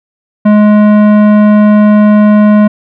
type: tone with tanh clipping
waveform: sine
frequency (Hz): 210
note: G#3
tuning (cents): +19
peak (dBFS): -4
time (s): 0.45-2.68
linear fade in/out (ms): 10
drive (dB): 15
effects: none

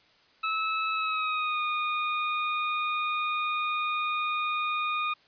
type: tone with pitch glide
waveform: 25% pulse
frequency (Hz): 1301 to 1228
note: E6 to D#6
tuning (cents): -23 to -23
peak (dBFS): -23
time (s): 0.43-5.14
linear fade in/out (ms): 10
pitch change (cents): -100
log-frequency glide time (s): 0.93-1.61
effects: white hiss -61 dBFS RMS until 5.27 s + resampled to 11025 Hz

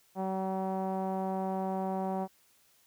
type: tone with low-pass filter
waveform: sawtooth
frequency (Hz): 190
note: F#3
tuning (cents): +46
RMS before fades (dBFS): -33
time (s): 0.15-2.28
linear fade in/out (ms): 50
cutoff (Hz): 810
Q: 3.7
effects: white hiss -66 dBFS RMS until 2.86 s

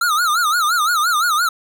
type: tone with vibrato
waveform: square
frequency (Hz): 1318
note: E6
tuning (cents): -1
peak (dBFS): -15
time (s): 0.01-1.49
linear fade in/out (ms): 5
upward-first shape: sine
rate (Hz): 5.8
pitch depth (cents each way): 170
effects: none

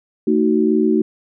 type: chord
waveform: sine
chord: D# diminished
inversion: second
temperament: just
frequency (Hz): 224 / 311.1 / 373.4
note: A3 / D#4 / F#4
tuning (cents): +31 / 0 / +16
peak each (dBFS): -17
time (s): 0.27-1.02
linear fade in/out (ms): 5
effects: none

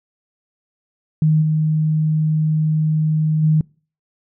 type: tone with level steps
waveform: sine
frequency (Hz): 155.56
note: D#3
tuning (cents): 0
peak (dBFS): -11 / -14 / -11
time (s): 1.22-3.61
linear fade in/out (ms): 2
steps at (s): 1.41 / 3.42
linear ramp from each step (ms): 20
effects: noise-tail reverb RT60 0.4 s tail -26 dB re dry

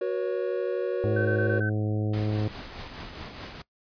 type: chord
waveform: triangle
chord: F# suspended fourth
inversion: none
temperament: equal with one note detuned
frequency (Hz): 370 / 481.8 / 554.4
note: F#4 / B4 / C#5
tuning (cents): 0 / -43 / 0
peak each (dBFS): -27 / -28 / -29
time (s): 0.01-1.6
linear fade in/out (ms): 5
type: harmonic tone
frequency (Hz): 106.1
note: G#2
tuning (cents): +38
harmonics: 1 / 2 / 3 / 4 / 5 / 6 / 7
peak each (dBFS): -26 / -34 / -33 / -37 / -39 / -46 / -45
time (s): 1.04-2.48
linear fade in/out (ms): 0
type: tone bursts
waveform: sine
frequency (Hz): 1532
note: G6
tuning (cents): -40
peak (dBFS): -29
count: 5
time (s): 1.16-1.695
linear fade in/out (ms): 5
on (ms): 91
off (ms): 20
type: noise with tremolo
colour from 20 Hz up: pink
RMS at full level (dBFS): -38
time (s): 2.13-3.62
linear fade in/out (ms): 5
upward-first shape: triangle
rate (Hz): 4.8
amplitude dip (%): 45
effects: noise-tail reverb RT60 0.1 s tail -20 dB re dry + resampled to 11025 Hz

